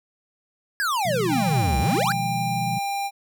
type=exponential two-way sweep; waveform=square; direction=down then up; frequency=1700 to 60.7 to 1700 Hz; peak=-22 dBFS; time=0.8-2.12 s; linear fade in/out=0 ms; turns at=1.79 s
type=chord; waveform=sine; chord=F half-diminished seventh; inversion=second; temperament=equal; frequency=123.47 / 155.56 / 174.61 / 207.7 Hz; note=Cb3 / Eb3 / F3 / Ab3; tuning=0 / 0 / 0 / 0 cents; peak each=-29 / -34 / -30 / -35 dBFS; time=1.05-2.79 s; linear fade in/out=10 ms
type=tone; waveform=square; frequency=797 Hz; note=G5; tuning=28 cents sharp; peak=-25 dBFS; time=1.28-3.11 s; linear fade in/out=50 ms
effects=none